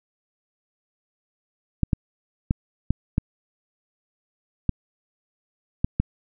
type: clicks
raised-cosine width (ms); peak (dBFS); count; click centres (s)
5; -7; 8; 1.833 / 1.932 / 2.509 / 2.906 / 3.181 / 4.693 / 5.845 / 6
effects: none